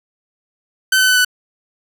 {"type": "tone with pitch steps", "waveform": "sawtooth", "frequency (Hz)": [1529, 1516.7, 1504.5, 1492.4], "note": ["G6", "F#6", "F#6", "F#6"], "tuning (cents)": [-44, 42, 28, 14], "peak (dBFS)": -7, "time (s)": [0.92, 1.248], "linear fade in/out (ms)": 5, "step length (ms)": 82, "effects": []}